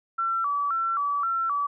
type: tone with vibrato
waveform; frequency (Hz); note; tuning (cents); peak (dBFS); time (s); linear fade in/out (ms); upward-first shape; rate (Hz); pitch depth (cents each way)
sine; 1244.5; D#6; 0; -23; 0.18-1.67; 10; square; 1.9; 140
effects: none

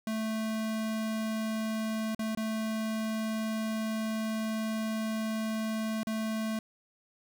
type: tone with dropouts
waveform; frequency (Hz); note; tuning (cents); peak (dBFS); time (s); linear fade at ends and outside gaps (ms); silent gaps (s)
square; 219.8; A3; -2; -31; 0.07-6.59; 2; 2.148-2.192 / 2.35-2.373 / 6.032-6.07
effects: none

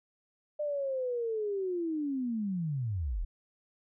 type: linear sweep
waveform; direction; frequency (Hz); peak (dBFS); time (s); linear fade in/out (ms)
sine; down; 603 to 32.7; -30; 0.59-3.25; 10
effects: none

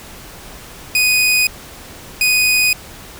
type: tone pair in turn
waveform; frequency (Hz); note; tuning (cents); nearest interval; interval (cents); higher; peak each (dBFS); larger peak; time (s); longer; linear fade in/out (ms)
sawtooth; 2489 / 2489; D#7 / D#7; 0 / 0; unison; 0; neither; -8; neither; 0.95-1.47 / 2.21-2.73; neither; 2
effects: pink hiss -36 dBFS RMS until 3.19 s

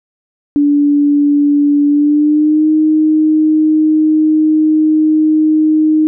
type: tone with pitch glide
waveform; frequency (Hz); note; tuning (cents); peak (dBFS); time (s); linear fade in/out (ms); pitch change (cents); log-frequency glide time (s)
sine; 289.4 to 310.2; D4 to D#4; -25 to -5; -7; 0.56-6.07; 0; +120; 1.87-2.69
effects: none

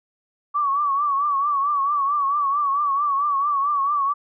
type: tone with vibrato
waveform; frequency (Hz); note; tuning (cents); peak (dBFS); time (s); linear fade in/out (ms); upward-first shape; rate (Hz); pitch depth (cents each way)
sine; 1139; C#6; +47; -18; 0.54-4.14; 20; triangle; 4.5; 93
effects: none

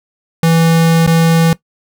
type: tone with dropouts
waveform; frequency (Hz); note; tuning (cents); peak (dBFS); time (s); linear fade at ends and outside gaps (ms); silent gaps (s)
square; 164.81; E3; 0; -8; 0.43-1.53; 2; 1.065-1.075
effects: noise-tail reverb RT60 0.1 s tail -18 dB re dry

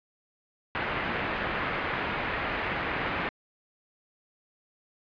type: low-pass noise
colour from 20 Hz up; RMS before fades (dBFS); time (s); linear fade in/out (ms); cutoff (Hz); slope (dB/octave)
white; -31; 0.75-3.29; 0; 2300; 24
effects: resampled to 11025 Hz

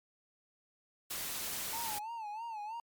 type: noise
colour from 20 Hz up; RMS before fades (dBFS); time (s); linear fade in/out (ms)
white; -39; 1.1-1.99; 10
type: tone with vibrato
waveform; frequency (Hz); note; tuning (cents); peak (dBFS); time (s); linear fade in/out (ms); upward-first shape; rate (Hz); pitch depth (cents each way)
triangle; 880; A5; 0; -37; 1.73-2.8; 2; sine; 3.1; 110
effects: MP3 96 kbps

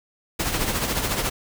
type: noise with tremolo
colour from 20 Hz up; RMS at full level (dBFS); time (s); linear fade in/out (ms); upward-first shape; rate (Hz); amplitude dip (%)
pink; -22; 0.39-1.3; 10; triangle; 14; 60
effects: none

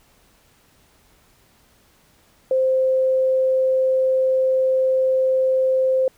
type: tone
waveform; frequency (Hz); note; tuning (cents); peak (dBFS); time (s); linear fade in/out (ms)
sine; 522; C5; -4; -15; 2.51-6.08; 2
effects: pink hiss -57 dBFS RMS until 6.17 s

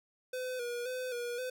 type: tone with vibrato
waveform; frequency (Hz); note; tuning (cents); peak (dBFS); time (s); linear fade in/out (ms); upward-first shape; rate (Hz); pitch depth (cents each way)
square; 493.9; B4; 0; -36; 0.33-1.5; 5; square; 1.9; 48
effects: none

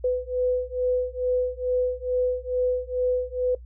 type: beating tone pair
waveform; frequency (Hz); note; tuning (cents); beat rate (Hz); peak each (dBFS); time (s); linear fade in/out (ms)
sine; 500 / 502.3; B4 / B4; +21 / +29; 2.3; -25; 0.04-3.55; 5
effects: noise-tail reverb RT60 0.1 s tail -18 dB re dry + added 60 Hz sine -40 dBFS peak until 3.65 s

